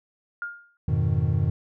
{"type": "tone with exponential decay", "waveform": "sine", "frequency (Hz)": 1413, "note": "F6", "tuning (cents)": 20, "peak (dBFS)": -26, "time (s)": [0.42, 0.77], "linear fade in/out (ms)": 1, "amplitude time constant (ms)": 74}
{"type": "chord", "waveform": "triangle", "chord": "F half-diminished seventh", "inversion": "none", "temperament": "equal", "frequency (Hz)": [87.31, 103.83, 123.47, 155.56], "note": ["F2", "Ab2", "Cb3", "Eb3"], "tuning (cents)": [0, 0, 0, 0], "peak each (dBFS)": -24, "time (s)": [0.88, 1.5], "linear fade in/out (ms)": 5}
{"effects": []}